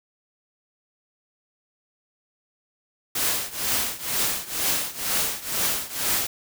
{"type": "noise with tremolo", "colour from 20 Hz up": "white", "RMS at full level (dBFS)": -22, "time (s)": [3.15, 6.27], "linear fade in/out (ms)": 5, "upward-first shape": "triangle", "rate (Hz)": 2.1, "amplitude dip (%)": 90, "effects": []}